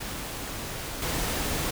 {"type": "noise with level steps", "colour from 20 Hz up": "pink", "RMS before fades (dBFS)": [-35, -29], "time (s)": [0, 1.71], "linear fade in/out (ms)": 10, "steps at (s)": 1.02, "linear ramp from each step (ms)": 2, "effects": []}